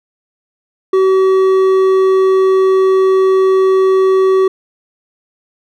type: tone with hard clipping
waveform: triangle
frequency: 380 Hz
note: F#4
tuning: 46 cents sharp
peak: -9 dBFS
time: 0.93-4.48 s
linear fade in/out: 5 ms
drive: 10 dB
effects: none